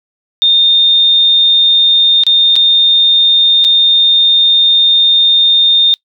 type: tone with dropouts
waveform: sine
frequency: 3644 Hz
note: A#7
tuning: 40 cents flat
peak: -5 dBFS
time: 0.42-5.94 s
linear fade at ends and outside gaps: 0 ms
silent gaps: 2.236-2.266 / 2.556-2.563 / 3.643-3.648 s
effects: noise-tail reverb RT60 0.1 s tail -23 dB re dry